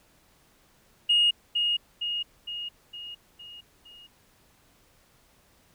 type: tone with echo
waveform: sine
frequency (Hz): 2862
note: F7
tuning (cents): +42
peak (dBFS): -17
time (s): 1.09-1.31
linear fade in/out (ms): 10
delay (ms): 460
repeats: 6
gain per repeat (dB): -5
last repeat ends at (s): 4.07
effects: tanh soft clip ceiling -14 dBFS + pink hiss -62 dBFS RMS until 5.74 s